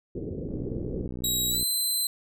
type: low-pass noise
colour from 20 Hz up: white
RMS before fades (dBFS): -34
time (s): 0.15-1.07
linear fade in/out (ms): 5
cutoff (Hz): 470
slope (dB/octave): 48
type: click train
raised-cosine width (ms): 3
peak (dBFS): -24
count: 71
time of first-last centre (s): 0.49-1.628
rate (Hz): 61.5
type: tone with pitch glide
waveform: 15% pulse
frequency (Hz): 3837 to 4065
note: A#7 to B7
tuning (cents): +49 to +49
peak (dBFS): -18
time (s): 1.24-2.07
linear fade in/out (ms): 2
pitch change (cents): +100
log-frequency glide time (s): 1.48-1.61
effects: none